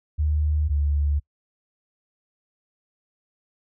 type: tone pair in turn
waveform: sine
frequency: 75.6 / 72.63 Hz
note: D#2 / D2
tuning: -49 / -19 cents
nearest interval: minor second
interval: 70 cents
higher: first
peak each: -19 dBFS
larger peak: neither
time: 0.18-0.69 / 0.69-1.2 s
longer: neither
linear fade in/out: 20 ms
effects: noise-tail reverb RT60 0.1 s tail -26 dB re dry